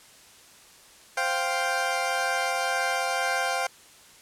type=chord; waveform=20% pulse; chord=C suspended fourth; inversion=none; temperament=equal; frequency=523.3 / 698.5 / 784 Hz; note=C5 / F5 / G5; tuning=0 / 0 / 0 cents; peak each=-26 / -24 / -23 dBFS; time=1.17-3.67 s; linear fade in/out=5 ms; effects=white hiss -52 dBFS RMS until 4.21 s + low-pass 10000 Hz 12 dB/octave